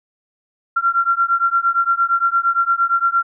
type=beating tone pair; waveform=sine; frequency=1368 / 1376.7 Hz; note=F6 / F6; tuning=-36 / -25 cents; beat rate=8.7 Hz; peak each=-17 dBFS; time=0.76-3.23 s; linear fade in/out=10 ms; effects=none